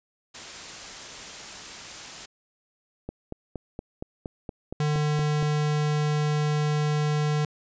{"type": "noise", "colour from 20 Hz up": "white", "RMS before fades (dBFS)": -39, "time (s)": [0.34, 2.26], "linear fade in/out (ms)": 10}
{"type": "click train", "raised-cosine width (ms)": 2, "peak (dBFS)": -20, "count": 11, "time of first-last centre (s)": [3.09, 5.426], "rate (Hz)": 4.28}
{"type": "tone", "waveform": "square", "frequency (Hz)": 150, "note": "D3", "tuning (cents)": 37, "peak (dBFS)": -23, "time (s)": [4.8, 7.45], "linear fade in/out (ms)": 2}
{"effects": ["resampled to 16000 Hz"]}